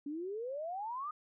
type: exponential sweep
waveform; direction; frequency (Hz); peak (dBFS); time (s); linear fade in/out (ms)
sine; up; 279.1 to 1255; -37; 0.06-1.11; 5
effects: none